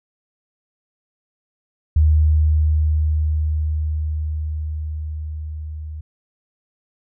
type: tone with level ramp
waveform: sine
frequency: 77 Hz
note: D#2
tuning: 17 cents flat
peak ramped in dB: -10 to -28 dBFS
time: 1.96-6.01 s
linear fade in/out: 5 ms
effects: none